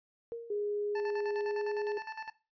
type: tone with exponential decay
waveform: sine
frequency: 465.6 Hz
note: A#4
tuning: 2 cents flat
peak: -34 dBFS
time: 0.32-0.88 s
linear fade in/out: 0 ms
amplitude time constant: 120 ms
type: tone with pitch glide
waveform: sine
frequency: 413.3 to 416.2 Hz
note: G#4 to G#4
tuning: -8 to +4 cents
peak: -31 dBFS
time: 0.5-1.98 s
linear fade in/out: 5 ms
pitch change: +12 cents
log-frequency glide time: 1.37-1.71 s
type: tone with tremolo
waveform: 25% pulse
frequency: 880 Hz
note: A5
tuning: in tune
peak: -34 dBFS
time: 0.95-2.3 s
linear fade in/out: 5 ms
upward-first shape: square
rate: 9.8 Hz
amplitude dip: 70%
effects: noise-tail reverb RT60 0.3 s tail -18 dB re dry + resampled to 11025 Hz